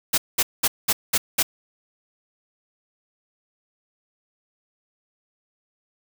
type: noise bursts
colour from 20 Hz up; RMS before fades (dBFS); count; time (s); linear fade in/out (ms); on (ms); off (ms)
white; -19; 6; 0.13-1.43; 10; 50; 200
effects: none